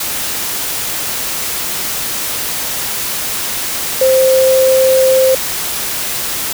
sine tone in noise, 523.3 Hz, C5, in tune, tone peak -7 dBFS, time 4.01-5.35 s, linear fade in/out 5 ms, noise white, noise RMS -19 dBFS, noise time 0-6.53 s, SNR +9 dB, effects none

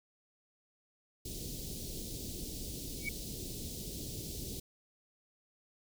pink band-stop noise, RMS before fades -42 dBFS, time 1.25-4.6 s, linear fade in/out 5 ms, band 440 to 3800 Hz, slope 24 dB/octave
sine tone with exponential growth, 2255 Hz, C#7, 29 cents sharp, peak -30 dBFS, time 2.99-3.09 s, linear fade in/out 5 ms, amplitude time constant 20 ms
effects none

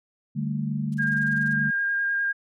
sine chord, D suspended fourth, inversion none, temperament just, 146.83 / 195.78 / 220.2 Hz, D3 / G3 / A3, 0 / -2 / +2 cents, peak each -28 / -31 / -29 dBFS, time 0.35-1.71 s, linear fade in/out 20 ms
violet noise bursts, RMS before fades -41 dBFS, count 13, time 0.92-1.531 s, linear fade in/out 2 ms, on 23 ms, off 26 ms
sine tone with vibrato, 1614 Hz, G#6, 50 cents flat, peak -22 dBFS, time 0.98-2.33 s, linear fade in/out 20 ms, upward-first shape square, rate 9.9 Hz, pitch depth 11 cents each way
effects low-pass 6000 Hz 12 dB/octave

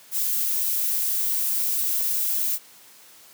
violet noise, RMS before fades -24 dBFS, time 0.11-2.59 s, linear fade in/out 50 ms, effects white hiss -50 dBFS RMS until 3.33 s + high-pass 150 Hz 12 dB/octave

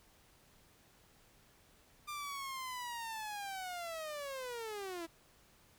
sawtooth linear sweep, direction down, 1200 to 324.1 Hz, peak -37 dBFS, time 2.07-5.07 s, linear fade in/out 20 ms, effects pink hiss -66 dBFS RMS until 5.78 s

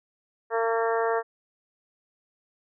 harmonic tone with a mistuned harmonic, 227.7 Hz, A#3, 40 cents flat, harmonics 2 / 3 / 4 / 5 / 6 / 7 / 8, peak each -25 / -29 / -31 / -33 / -35 / -36 / -37 dBFS, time 0.5-1.23 s, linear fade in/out 50 ms, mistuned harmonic 7, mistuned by +16 cents, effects none

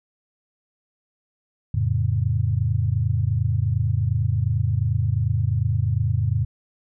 sine chord, F augmented, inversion none, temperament equal, 87.31 / 110 / 138.59 Hz, F2 / A2 / C#3, 0 / 0 / 0 cents, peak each -24 / -21 / -25 dBFS, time 1.74-6.45 s, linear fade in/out 5 ms, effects none

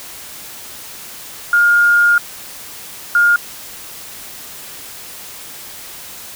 sine tone bursts at uneven times, 1417 Hz, F6, 25 cents sharp, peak -8 dBFS, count 2, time 1.53-2.18 / 3.15-3.36 s, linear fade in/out 2 ms, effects white hiss -33 dBFS RMS until 6.35 s

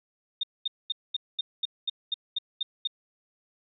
sine tone bursts, 3665 Hz, A#7, 30 cents flat, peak -25 dBFS, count 11, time 0.41-2.874 s, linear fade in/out 5 ms, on 24 ms, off 220 ms, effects none

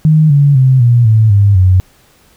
sine tone with pitch steps, 155.56 / 142.65 / 130.81 / 119.95 / 110 / 100.87 / 92.5 Hz, D#3 / C#3 / C3 / A#2 / A2 / G2 / F#2, 0 / +50 / 0 / +50 / 0 / +50 / 0 cents, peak -4 dBFS, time 0.05-1.8 s, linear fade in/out 0 ms, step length 250 ms, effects pink hiss -48 dBFS RMS until 2.36 s

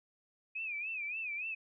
sine tone with vibrato, 2489 Hz, D#7, in tune, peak -36 dBFS, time 0.55-1.55 s, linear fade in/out 10 ms, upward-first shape sine, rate 3.5 Hz, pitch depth 130 cents each way, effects none

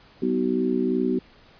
harmonic tone with a mistuned harmonic, 62.8 Hz, B1, 30 cents sharp, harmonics 3 / 4 / 5 / 6, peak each -29 / -24 / -28 / -25 dBFS, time 0.22-1.19 s, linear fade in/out 5 ms, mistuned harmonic 3, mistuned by +34 cents, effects pink hiss -53 dBFS RMS until 1.59 s + resampled to 11025 Hz

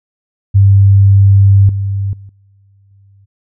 sine tone with level steps, 98.7 Hz, G2, 12 cents sharp, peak -3 / -13 / -30 / -45 / -42 dBFS, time 0.54-3.26 s, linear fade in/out 20 ms, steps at 1.69 / 2.13 / 2.29 / 2.91 s, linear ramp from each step 2 ms, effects none

